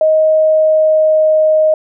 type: tone with pitch glide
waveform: sine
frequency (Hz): 627 to 623.4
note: D#5 to D#5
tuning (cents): +13 to +3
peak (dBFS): -7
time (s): 0.01-1.74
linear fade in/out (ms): 2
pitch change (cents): -10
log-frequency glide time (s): 0.34-1.35
effects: none